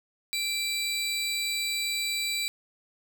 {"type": "tone pair together", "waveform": "30% pulse", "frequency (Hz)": [2349, 3951], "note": ["D7", "B7"], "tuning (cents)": [0, 0], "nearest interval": "major sixth", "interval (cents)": 900, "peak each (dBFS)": -28, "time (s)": [0.33, 2.48], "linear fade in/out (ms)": 0, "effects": []}